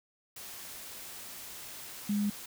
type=tone in noise; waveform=sine; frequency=205.5 Hz; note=G#3; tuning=18 cents flat; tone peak=-27 dBFS; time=2.09-2.3 s; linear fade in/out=5 ms; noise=white; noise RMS=-45 dBFS; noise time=0.36-2.46 s; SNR=+15 dB; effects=none